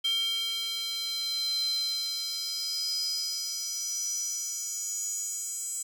square tone with high-pass filter sweep, 453.5 Hz, A#4, 48 cents flat, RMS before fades -32 dBFS, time 0.04-5.83 s, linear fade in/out 10 ms, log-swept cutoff 3200 to 7600 Hz, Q 9.7, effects none

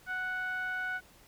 10% pulse tone with low-pass filter, 740 Hz, F#5, in tune, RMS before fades -35 dBFS, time 0.06-1.01 s, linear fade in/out 50 ms, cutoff 1600 Hz, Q 4.9, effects pink hiss -59 dBFS RMS until 1.27 s

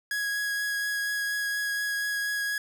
45% pulse tone with vibrato, 1661.2 Hz, G#6, in tune, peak -27 dBFS, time 0.11-2.58 s, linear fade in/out 2 ms, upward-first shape triangle, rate 4.2 Hz, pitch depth 11 cents each way, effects none

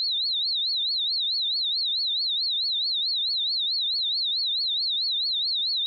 sine tone with vibrato, 3969 Hz, B7, 8 cents sharp, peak -23 dBFS, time 0-5.86 s, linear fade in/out 0 ms, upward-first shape triangle, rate 4.6 Hz, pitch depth 210 cents each way, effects none

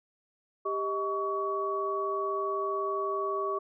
sine tone cluster, 395.6 / 631 / 1127 Hz, G4 / D#5 / C#6, +16 / +24 / +28 cents, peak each -32 / -37 / -31 dBFS, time 0.65-3.59 s, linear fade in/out 10 ms, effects none

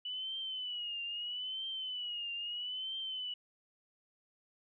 sine tone with vibrato, 2960 Hz, F#7, in tune, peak -37 dBFS, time 0.05-3.34 s, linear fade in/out 5 ms, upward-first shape triangle, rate 0.77 Hz, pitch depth 110 cents each way, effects none

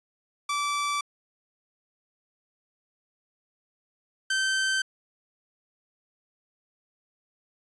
sawtooth tone pair in turn, 1160 / 1548.4 Hz, D6 / G6, -22 / -22 cents, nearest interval perfect fourth, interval 500 cents, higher second, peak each -22 / -20 dBFS, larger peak second, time 0.49-1.01 / 4.3-4.82 s, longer neither, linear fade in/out 5 ms, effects resampled to 22050 Hz

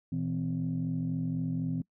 sine tone cluster, 119.7 / 163.7 / 257.1 Hz, A#2 / E3 / C4, +46 / -12 / -30 cents, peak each -36 / -31 / -33 dBFS, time 0.12-1.82 s, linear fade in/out 5 ms, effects noise-tail reverb RT60 0.1 s tail -24 dB re dry + tanh soft clip ceiling -22 dBFS

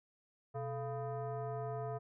sine tone with frequency modulation, 126.6 Hz, B2, 43 cents sharp, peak -37 dBFS, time 0.54-1.99 s, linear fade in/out 20 ms, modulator 561 Hz, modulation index 1.3, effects none

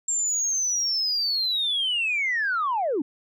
sine linear sweep, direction down, 7450 to 255.4 Hz, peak -21 dBFS, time 0.08-3.02 s, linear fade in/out 5 ms, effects tanh soft clip ceiling -18 dBFS

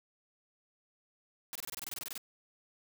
white noise bursts, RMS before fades -41 dBFS, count 14, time 1.53-2.178 s, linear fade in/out 0 ms, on 24 ms, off 24 ms, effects none

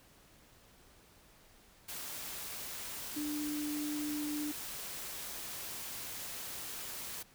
sine tone in noise, 297.5 Hz, D4, 22 cents sharp, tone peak -35 dBFS, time 3.16-4.52 s, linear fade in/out 10 ms, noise white, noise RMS -43 dBFS, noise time 1.88-7.23 s, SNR +5 dB, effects pink hiss -62 dBFS RMS until 7.34 s

